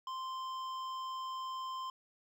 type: tone with hard clipping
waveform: sine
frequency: 1043 Hz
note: C6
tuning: 6 cents flat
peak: -40 dBFS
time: 0.07-1.9 s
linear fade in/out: 2 ms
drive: 10 dB
effects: none